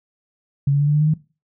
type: tone with pitch steps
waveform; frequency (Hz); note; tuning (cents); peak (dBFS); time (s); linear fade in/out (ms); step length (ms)
sine; 140 / 142.45 / 144.94 / 147.47 / 150.05 / 152.67 / 155.34; C#3 / C#3 / D3 / D3 / D3 / D#3 / D#3; +18 / +48 / -22 / +8 / +38 / -33 / -2; -13; 0.67-1.139; 5; 67
effects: noise-tail reverb RT60 0.3 s tail -19 dB re dry